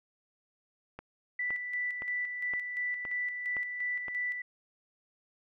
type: click train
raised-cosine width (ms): 0.5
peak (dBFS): -27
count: 7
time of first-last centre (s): 0.99-4.083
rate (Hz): 1.94
type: tone with tremolo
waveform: sine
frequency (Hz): 1975.5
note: B6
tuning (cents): 0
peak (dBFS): -30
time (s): 1.39-4.42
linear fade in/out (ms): 5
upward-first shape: square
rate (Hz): 2.9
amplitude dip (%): 45
effects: none